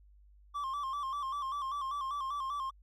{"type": "tone with vibrato", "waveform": "triangle", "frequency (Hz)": 1108.7, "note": "C#6", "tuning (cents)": 0, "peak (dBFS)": -32, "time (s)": [0.54, 2.71], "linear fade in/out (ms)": 20, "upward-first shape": "square", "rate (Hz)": 5.1, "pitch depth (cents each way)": 73, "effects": ["added 50 Hz sine -57 dBFS peak until 2.82 s"]}